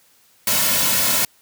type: noise with comb filter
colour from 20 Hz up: white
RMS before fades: -18 dBFS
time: 0.47-1.25 s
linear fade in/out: 2 ms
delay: 2.5 ms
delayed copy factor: -0.65
effects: white hiss -56 dBFS RMS until 1.41 s + high-pass 60 Hz 12 dB/octave

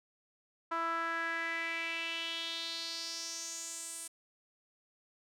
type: tone with band-pass filter sweep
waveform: sawtooth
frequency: 331.5 Hz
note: E4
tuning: 10 cents sharp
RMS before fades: -38 dBFS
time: 0.71-4.08 s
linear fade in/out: 10 ms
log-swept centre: 1200 to 9200 Hz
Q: 4.1
effects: none

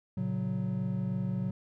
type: chord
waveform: triangle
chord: F# major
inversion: first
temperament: just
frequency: 115.62 / 138.75 / 185 Hz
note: A#2 / C#3 / F#3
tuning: -14 / +2 / 0 cents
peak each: -33 / -34 / -30 dBFS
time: 0.17-1.51 s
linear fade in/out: 5 ms
effects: none

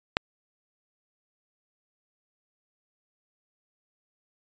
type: click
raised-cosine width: 0.3 ms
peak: -5 dBFS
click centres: 0.169 s
effects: resampled to 16000 Hz

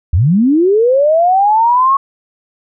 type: linear sweep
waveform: sine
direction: up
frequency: 69 to 1108.7 Hz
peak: -7 dBFS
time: 0.13-1.97 s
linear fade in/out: 5 ms
effects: none

